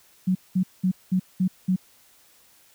sine tone bursts, 185.3 Hz, F#3, 3 cents sharp, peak -18 dBFS, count 6, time 0.27-1.762 s, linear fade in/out 10 ms, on 82 ms, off 200 ms, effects white hiss -57 dBFS RMS until 2.74 s

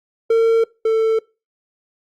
triangle tone pair in turn, 454.6 / 445.2 Hz, A#4 / A4, -43 / +20 cents, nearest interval unison, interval 37 cents, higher first, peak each -9 / -11 dBFS, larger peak first, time 0.3-0.64 / 0.85-1.19 s, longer neither, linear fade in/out 5 ms, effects noise-tail reverb RT60 0.3 s tail -24 dB re dry + Opus 48 kbps

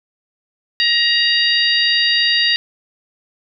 harmonic tone, 943 Hz, A#5, 20 cents sharp, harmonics 2 / 3 / 4 / 5, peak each -18 / -18 / -18 / -18 dBFS, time 0.8-2.56 s, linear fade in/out 0 ms, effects none

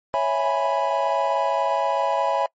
triangle chord, C# minor seventh, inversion none, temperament equal, 554.4 / 659.3 / 830.6 / 987.8 Hz, C#5 / E5 / G#5 / B5, 0 / 0 / 0 / 0 cents, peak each -23 dBFS, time 0.14-2.46 s, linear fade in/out 0 ms, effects noise-tail reverb RT60 0.1 s tail -25 dB re dry + MP3 32 kbps

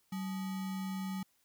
sine tone with sample-and-hold, 190.2 Hz, F#3, 48 cents sharp, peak -35 dBFS, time 0.12-1.23 s, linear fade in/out 5 ms, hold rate 1050 Hz, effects white hiss -73 dBFS RMS until 1.44 s

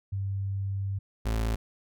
sine / 35% pulse tone pair in turn, 98 / 55.48 Hz, G2 / A1, 0 / +15 cents, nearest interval minor seventh, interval 985 cents, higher first, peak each -28 / -24 dBFS, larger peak second, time 0.12-0.99 / 1.25-1.56 s, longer first, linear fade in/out 10 ms, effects none

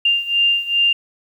sine beating tone pair, 2794 / 2796.5 Hz, F7 / F7, 0 / +2 cents, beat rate 2.5 Hz, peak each -16 / -19 dBFS, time 0.05-0.93 s, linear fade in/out 5 ms, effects 8-bit

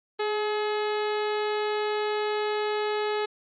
harmonic tone with a mistuned harmonic, 425 Hz, G#4, 40 cents sharp, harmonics 1 / 2 / 3 / 4 / 5 / 6 / 7 / 8 / 9 / 10, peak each -26 / -32 / -36 / -38 / -40 / -42 / -43 / -44 / -45 / -46 dBFS, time 0.19-3.26 s, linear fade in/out 10 ms, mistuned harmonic 1, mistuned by -21 cents, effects MP3 48 kbps

